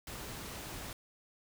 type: noise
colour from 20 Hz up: pink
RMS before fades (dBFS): -44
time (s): 0.07-0.93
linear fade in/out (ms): 2
effects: none